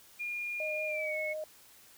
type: tone with pitch glide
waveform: sine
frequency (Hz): 2420 to 2194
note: D#7 to C#7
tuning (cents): -49 to -18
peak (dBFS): -34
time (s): 0.19-1.34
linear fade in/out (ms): 20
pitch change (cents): -169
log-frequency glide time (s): 0.87-1.17
type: tone with vibrato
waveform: sine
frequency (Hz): 617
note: D#5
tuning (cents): -15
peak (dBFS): -35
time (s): 0.6-1.44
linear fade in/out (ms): 2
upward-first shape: sine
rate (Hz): 5.4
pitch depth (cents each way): 13
effects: white hiss -58 dBFS RMS until 1.97 s